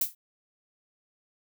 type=noise with exponential decay; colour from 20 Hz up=violet; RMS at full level=-21 dBFS; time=0.01-0.15 s; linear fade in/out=5 ms; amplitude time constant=30 ms; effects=none